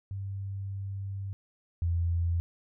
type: tone pair in turn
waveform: sine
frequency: 98 / 85.15 Hz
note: G2 / F2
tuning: 0 / -43 cents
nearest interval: major second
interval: 243 cents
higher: first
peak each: -33 / -25 dBFS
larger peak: second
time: 0.11-1.33 / 1.82-2.4 s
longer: first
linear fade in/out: 0 ms
effects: none